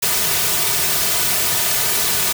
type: noise with comb filter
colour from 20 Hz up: white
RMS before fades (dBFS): -18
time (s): 0.02-2.33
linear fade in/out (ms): 10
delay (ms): 3.7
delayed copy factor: -0.85
effects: none